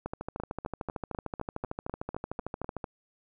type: two click trains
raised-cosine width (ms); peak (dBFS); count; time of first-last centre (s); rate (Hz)
1; -22 / -20; 10 / 38; 0.4-2.644 / 0.06-2.842; 4.01 / 13.3
effects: none